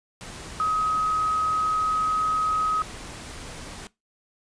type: tone in noise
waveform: sine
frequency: 1266 Hz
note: D#6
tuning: 30 cents sharp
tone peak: -21 dBFS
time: 0.6-2.82 s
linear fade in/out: 0 ms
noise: pink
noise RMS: -39 dBFS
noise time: 0.21-3.87 s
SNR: +15 dB
effects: noise-tail reverb RT60 0.2 s tail -20 dB re dry + resampled to 22050 Hz